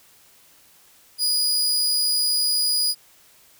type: tone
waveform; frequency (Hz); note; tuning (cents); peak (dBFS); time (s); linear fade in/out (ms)
sawtooth; 4914; D#8; -22; -16; 1.18-2.95; 50
effects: white hiss -54 dBFS RMS until 3.59 s